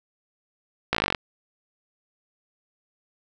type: slowing click train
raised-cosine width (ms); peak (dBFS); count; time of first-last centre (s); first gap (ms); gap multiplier
0.3; -5; 12; 0.93-1.148; 17; 1.03
effects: none